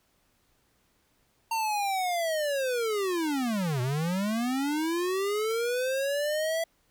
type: linear two-way sweep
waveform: square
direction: down then up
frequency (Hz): 917 to 120.5 to 666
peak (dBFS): -27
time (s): 1.51-6.64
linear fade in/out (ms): 5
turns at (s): 3.81
effects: pink hiss -69 dBFS RMS until 6.9 s